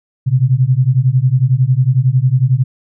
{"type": "beating tone pair", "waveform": "sine", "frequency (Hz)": [123.47, 134.47], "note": ["B2", "C3"], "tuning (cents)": [0, 48], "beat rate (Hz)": 11, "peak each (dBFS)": -12, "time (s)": [0.26, 2.64], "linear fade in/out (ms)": 20, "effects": []}